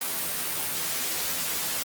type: noise with comb filter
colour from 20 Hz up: white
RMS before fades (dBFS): -29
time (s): 0.01-1.83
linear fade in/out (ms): 5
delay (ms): 12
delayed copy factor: +0.7
effects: high-pass 100 Hz 12 dB/octave + Opus 32 kbps